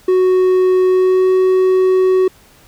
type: tone with pitch glide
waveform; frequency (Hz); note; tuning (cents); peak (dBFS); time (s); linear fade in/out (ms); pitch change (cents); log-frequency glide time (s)
triangle; 370 to 373.4; F#4 to F#4; 0 to +16; -7; 0.08-2.28; 5; +16; 0.87-1.3
effects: pink hiss -47 dBFS RMS until 2.67 s